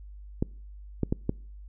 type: clicks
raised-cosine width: 3 ms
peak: -12 dBFS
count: 4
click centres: 0.425 / 1.033 / 1.125 / 1.294 s
effects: noise-tail reverb RT60 0.5 s tail -26 dB re dry + added 50 Hz sine -42 dBFS peak until 1.68 s